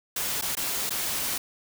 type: noise with dropouts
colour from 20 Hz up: white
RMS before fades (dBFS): -29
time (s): 0.16-1.38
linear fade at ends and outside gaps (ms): 5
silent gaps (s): 0.413-0.422 / 0.553-0.569 / 0.895-0.905
effects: none